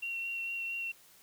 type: tone with vibrato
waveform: sine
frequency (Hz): 2736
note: F7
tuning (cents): -36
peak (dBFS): -34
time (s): 0.02-0.92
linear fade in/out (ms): 10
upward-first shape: sine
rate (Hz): 4.4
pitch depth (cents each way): 13
effects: white hiss -60 dBFS RMS until 1.22 s